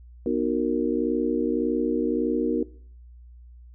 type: chord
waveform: sine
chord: B major seventh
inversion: none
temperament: just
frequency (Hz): 246.9 / 308.7 / 370.4 / 463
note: B3 / D#4 / F#4 / A#4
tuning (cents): 0 / -14 / +2 / -12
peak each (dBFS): -27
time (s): 0.26-2.63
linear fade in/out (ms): 2
effects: noise-tail reverb RT60 0.5 s tail -19 dB re dry + added 60 Hz sine -44 dBFS peak until 3.74 s